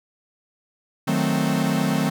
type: chord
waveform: 45% pulse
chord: D# diminished seventh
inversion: none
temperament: equal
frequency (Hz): 155.56 / 185 / 220 / 261.6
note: D#3 / F#3 / A3 / C4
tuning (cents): 0 / 0 / 0 / 0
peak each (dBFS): -25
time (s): 1.07-2.1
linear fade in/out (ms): 10
effects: none